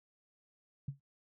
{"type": "tone with exponential decay", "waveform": "sine", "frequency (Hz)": 138.8, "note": "C#3", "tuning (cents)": 3, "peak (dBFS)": -32, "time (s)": [0.88, 1], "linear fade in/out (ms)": 5, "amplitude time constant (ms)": 24, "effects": ["noise-tail reverb RT60 0.1 s tail -19 dB re dry"]}